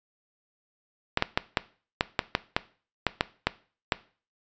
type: clicks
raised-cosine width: 0.3 ms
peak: -5 dBFS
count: 12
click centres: 1.174 / 1.224 / 1.375 / 1.572 / 2.009 / 2.192 / 2.351 / 2.565 / 3.067 / 3.209 / 3.47 / 3.922 s
effects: noise-tail reverb RT60 0.4 s tail -18 dB re dry + resampled to 16000 Hz